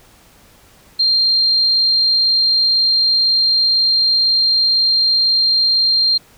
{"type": "tone", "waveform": "sine", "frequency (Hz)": 4186, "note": "C8", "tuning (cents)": 0, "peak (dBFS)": -11, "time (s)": [0.99, 6.18], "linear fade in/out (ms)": 10, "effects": ["pink hiss -48 dBFS RMS until 6.37 s"]}